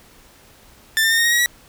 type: tone with pitch steps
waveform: sawtooth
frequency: 1776 / 1800.8 / 1825.9 / 1851.4 / 1877.3 / 1903.5 / 1930 Hz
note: A6 / A6 / A#6 / A#6 / A#6 / A#6 / B6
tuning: +16 / +40 / -36 / -12 / +12 / +36 / -40 cents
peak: -11 dBFS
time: 0.97-1.46 s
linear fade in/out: 0 ms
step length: 70 ms
effects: pink hiss -49 dBFS RMS until 1.68 s